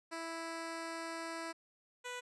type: tone pair in turn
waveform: 10% pulse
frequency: 329.6 / 493.8 Hz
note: E4 / B4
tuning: 0 / 0 cents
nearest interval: perfect fifth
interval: 700 cents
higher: second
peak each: -32 / -33 dBFS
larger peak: first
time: 0.11-1.53 / 2.04-2.21 s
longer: first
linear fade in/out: 20 ms
effects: resampled to 24000 Hz